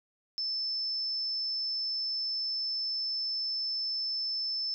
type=tone; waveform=sine; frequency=5274 Hz; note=E8; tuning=in tune; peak=-30 dBFS; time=0.38-4.74 s; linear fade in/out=0 ms; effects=none